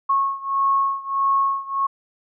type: beating tone pair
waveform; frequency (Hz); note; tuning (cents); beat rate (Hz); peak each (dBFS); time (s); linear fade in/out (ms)
sine; 1095 / 1096.6; C#6 / C#6; -22 / -19; 1.6; -20 / -22; 0.09-1.87; 10
effects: none